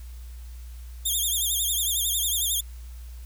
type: tone with vibrato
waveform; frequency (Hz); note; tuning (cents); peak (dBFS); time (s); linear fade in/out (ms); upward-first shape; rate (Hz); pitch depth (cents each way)
5% pulse; 3430; A7; -45; -16; 1.05-2.61; 10; sine; 11; 130
effects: added 60 Hz sine -37 dBFS peak until 3.25 s + white hiss -55 dBFS RMS until 3.25 s